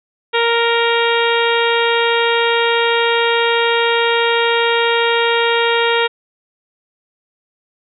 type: harmonic tone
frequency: 466.2 Hz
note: A#4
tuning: in tune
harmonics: 1 / 2 / 3 / 4 / 5 / 6 / 7 / 8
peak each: -16 / -19 / -21 / -22 / -23 / -24 / -24 / -25 dBFS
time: 0.33-6.08 s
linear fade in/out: 20 ms
effects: none